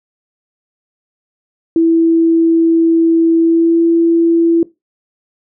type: tone with pitch glide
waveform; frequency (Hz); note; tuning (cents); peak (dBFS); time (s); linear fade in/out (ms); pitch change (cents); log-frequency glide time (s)
sine; 329.8 to 334.2; E4 to E4; +1 to +24; -7; 1.76-4.63; 2; +23; 3.39-3.82
effects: noise-tail reverb RT60 0.2 s tail -19 dB re dry